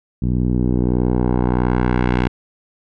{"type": "tone with low-pass filter sweep", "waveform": "10% pulse", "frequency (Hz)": 61.5, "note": "B1", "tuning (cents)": -7, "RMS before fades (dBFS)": -17, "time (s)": [0.22, 2.28], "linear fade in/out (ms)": 5, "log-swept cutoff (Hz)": [190, 2700], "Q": 1, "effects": []}